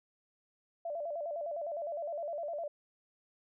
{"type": "tone with vibrato", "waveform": "sine", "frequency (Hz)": 630, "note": "D#5", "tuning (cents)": 21, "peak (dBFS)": -35, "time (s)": [0.85, 2.68], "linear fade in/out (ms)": 5, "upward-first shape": "square", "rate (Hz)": 9.8, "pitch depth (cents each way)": 120, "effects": []}